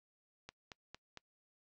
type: click train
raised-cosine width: 0.2 ms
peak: -30 dBFS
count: 4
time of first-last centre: 0.49-1.173 s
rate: 4.39 Hz
effects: noise-tail reverb RT60 0.1 s tail -25 dB re dry + low-pass 7000 Hz 12 dB/octave